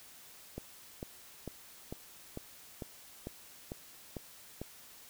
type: click train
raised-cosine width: 2 ms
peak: -26 dBFS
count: 10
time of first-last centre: 0.58-4.616 s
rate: 2.23 Hz
effects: white hiss -55 dBFS RMS until 5.09 s